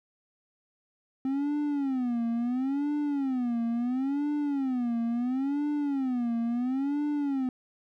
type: tone with vibrato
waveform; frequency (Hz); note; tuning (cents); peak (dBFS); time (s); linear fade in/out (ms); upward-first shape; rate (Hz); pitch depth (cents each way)
triangle; 261.6; C4; 0; -24; 1.25-7.49; 2; sine; 0.73; 210
effects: none